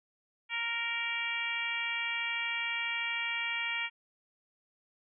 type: harmonic tone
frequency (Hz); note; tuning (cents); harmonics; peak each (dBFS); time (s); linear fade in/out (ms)
466.2; A#4; 0; 2 / 3 / 4 / 5 / 6 / 7; -43 / -43 / -38 / -34 / -39 / -42; 0.49-3.9; 50
effects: none